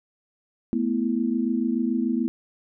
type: chord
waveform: sine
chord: A suspended second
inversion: none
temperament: equal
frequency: 220 / 246.9 / 329.6 Hz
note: A3 / B3 / E4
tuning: 0 / 0 / 0 cents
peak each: -26 / -24 / -28 dBFS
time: 0.73-2.28 s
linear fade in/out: 0 ms
effects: none